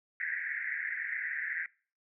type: band-pass noise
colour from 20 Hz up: white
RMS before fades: -36 dBFS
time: 0.2-1.66 s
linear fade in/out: 2 ms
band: 1600 to 2100 Hz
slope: 96 dB/octave
effects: noise-tail reverb RT60 0.4 s tail -23 dB re dry